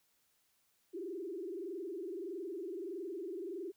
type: tone with frequency modulation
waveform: sine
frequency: 364.7 Hz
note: F#4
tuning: 25 cents flat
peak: -39 dBFS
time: 0.93-3.72 s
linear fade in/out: 20 ms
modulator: 21.6 Hz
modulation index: 1.9
effects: white hiss -75 dBFS RMS until 3.76 s